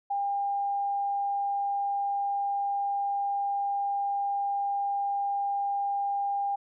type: tone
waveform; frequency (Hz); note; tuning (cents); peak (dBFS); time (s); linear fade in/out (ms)
sine; 802; G5; +39; -26; 0.1-6.56; 10
effects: none